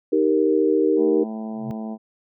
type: chord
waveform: sine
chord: Eb major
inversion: none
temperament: equal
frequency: 311.1 / 392 / 466.2 Hz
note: Eb4 / G4 / Bb4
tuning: 0 / 0 / 0 cents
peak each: -20 dBFS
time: 0.12-1.24 s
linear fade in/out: 10 ms
type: harmonic tone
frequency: 110 Hz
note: A2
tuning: in tune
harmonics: 2 / 3 / 4 / 5 / 6 / 7 / 8 / 9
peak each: -28 / -40 / -41 / -45 / -39 / -41 / -48 / -49 dBFS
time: 0.96-1.98 s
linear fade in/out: 50 ms
type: tone with exponential growth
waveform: sine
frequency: 132 Hz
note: C3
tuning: 16 cents sharp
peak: -26 dBFS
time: 1.47-1.71 s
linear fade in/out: 0 ms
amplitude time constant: 52 ms
effects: none